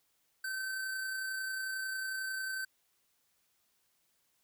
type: tone with amplitude modulation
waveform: square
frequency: 1541 Hz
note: G6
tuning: 30 cents flat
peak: -35 dBFS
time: 0.44-2.65 s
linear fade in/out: 5 ms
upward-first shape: sine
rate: 31.1 Hz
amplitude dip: 25%
effects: white hiss -75 dBFS RMS until 4.43 s